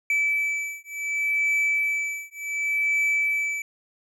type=beating tone pair; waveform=triangle; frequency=2308 / 2308.68 Hz; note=D7 / D7; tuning=-31 / -30 cents; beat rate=0.68 Hz; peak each=-24 dBFS; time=0.1-3.62 s; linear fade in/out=2 ms; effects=none